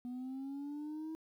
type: linear sweep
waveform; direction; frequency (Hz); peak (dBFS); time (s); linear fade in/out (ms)
sine; up; 243.7 to 321.1; -37; 0.05-1.15; 0
effects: tanh soft clip ceiling -39 dBFS + 12-bit